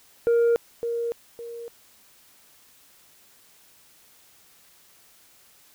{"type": "tone with echo", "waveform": "sine", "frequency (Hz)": 468.4, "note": "A#4", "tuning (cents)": 8, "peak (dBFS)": -14, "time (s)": [0.27, 0.56], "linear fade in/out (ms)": 0, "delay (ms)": 560, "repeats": 2, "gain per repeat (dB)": -10, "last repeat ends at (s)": 1.68, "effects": ["tanh soft clip ceiling -16 dBFS", "white hiss -56 dBFS RMS until 5.74 s"]}